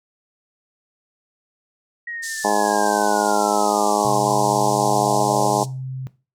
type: linear sweep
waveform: sine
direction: down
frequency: 1900 to 523 Hz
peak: -28 dBFS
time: 2.07-5.51 s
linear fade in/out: 5 ms
type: band-pass noise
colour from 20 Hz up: white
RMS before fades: -32 dBFS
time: 2.22-5.66 s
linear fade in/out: 20 ms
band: 4700 to 8500 Hz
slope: 24 dB/octave
type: harmonic tone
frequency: 103.83 Hz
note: G#2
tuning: in tune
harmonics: 2 / 3 / 4 / 5 / 6 / 7 / 8 / 9 / 10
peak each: -28 / -28 / -25 / -30 / -24 / -25 / -20 / -26 / -29 dBFS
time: 2.44-5.64 s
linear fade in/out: 10 ms
type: tone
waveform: sine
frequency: 130.81 Hz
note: C3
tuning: in tune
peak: -26 dBFS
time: 4.05-6.07 s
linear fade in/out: 0 ms
effects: noise-tail reverb RT60 0.3 s tail -17 dB re dry